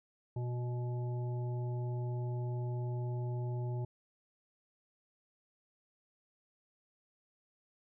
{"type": "harmonic tone with a mistuned harmonic", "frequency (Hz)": 122.1, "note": "B2", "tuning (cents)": -19, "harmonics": [1, 3, 5, 7], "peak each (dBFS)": [-34, -45, -51, -51], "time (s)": [0.36, 3.85], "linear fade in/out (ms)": 5, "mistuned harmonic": 5, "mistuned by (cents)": 16, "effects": []}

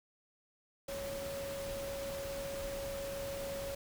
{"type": "tone in noise", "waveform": "sine", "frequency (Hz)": 554.4, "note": "C#5", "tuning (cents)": 0, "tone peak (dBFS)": -39, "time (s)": [0.88, 3.75], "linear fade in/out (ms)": 5, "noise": "pink", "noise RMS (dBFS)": -45, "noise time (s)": [0.88, 3.75], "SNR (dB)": 3, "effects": []}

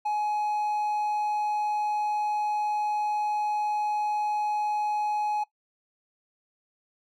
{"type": "tone", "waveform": "triangle", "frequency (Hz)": 841, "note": "G#5", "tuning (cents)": 22, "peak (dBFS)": -23, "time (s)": [0.05, 5.44], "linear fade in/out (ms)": 10, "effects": ["noise-tail reverb RT60 0.1 s tail -18 dB re dry"]}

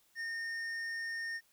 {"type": "tone with hard clipping", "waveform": "sine", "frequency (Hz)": 1831, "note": "A#6", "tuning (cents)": -32, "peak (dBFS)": -38, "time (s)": [0.15, 1.41], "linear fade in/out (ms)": 50, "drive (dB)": 7, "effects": ["white hiss -70 dBFS RMS until 1.52 s"]}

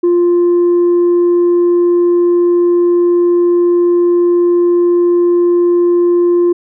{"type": "tone", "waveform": "sine", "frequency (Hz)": 349.2, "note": "F4", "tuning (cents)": 0, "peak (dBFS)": -5, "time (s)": [0.03, 6.53], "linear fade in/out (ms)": 10, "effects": ["tanh soft clip ceiling -6 dBFS"]}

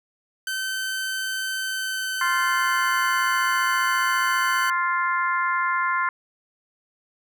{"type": "tone with pitch glide", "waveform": "sawtooth", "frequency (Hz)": [1538, 1511.6], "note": ["G6", "F#6"], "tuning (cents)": [-33, 37], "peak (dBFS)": -22, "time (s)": [0.47, 4.7], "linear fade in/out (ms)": 2, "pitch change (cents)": -30, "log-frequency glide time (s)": [1.63, 3.25]}
{"type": "harmonic tone", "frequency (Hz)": 349.2, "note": "F4", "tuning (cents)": 0, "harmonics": [3, 4, 5, 6], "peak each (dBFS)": [-23, -26, -28, -31], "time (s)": [2.21, 6.09], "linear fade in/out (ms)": 2}
{"effects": []}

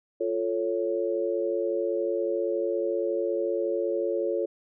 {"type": "chord", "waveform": "sine", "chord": "F augmented", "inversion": "none", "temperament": "equal", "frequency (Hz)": [349.2, 440, 554.4], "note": ["F4", "A4", "C#5"], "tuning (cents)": [0, 0, 0], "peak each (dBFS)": -29, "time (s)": [0.2, 4.46], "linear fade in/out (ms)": 10, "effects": []}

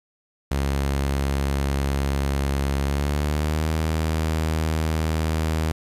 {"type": "tone with pitch glide", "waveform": "sawtooth", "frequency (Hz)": [69.3, 79.15], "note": ["C#2", "D#2"], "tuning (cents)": [0, 30], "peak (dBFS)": -17, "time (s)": [0.51, 5.72], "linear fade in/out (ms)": 5, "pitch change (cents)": 230, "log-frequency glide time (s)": [2.82, 3.7], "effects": ["resampled to 32000 Hz", "8-bit"]}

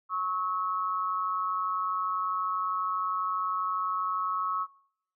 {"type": "tone pair together", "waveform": "sine", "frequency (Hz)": [1102.4, 1290], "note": ["C#6", "E6"], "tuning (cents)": [-10, -38], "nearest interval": "minor third", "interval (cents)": 272, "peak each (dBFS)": [-30, -31], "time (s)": [0.09, 4.67], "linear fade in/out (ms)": 50, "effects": ["noise-tail reverb RT60 0.7 s tail -22 dB re dry"]}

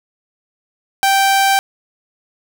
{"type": "tone", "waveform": "sawtooth", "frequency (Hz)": 782, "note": "G5", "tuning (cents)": -4, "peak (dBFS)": -7, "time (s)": [1.03, 1.59], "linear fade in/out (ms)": 0, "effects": []}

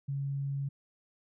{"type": "tone", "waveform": "sine", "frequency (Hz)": 139, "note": "C#3", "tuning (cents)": 5, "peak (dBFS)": -31, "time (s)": [0.08, 0.69], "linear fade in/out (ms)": 10, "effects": []}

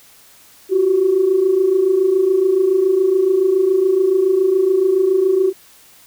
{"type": "tone pair together", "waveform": "sine", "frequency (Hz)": [354.3, 381.4], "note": ["F4", "G4"], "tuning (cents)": [25, -47], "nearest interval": "minor second", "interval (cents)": 128, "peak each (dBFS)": [-18, -12], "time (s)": [0.69, 5.53], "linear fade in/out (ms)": 50, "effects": ["tanh soft clip ceiling -4 dBFS", "white hiss -47 dBFS RMS until 6.06 s"]}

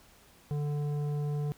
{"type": "tone with tanh clipping", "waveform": "triangle", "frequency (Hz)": 146.83, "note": "D3", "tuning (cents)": 0, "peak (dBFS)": -31, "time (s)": [0.51, 1.52], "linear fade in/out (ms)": 0, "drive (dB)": 15, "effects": ["pink hiss -59 dBFS RMS until 1.57 s"]}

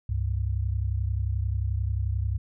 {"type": "tone pair together", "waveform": "sine", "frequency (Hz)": [68.6, 99.93], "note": ["C#2", "G2"], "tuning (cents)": [-17, 34], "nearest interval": "perfect fifth", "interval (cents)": 651, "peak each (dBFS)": -27, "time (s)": [0.09, 2.38], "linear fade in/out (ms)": 5, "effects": []}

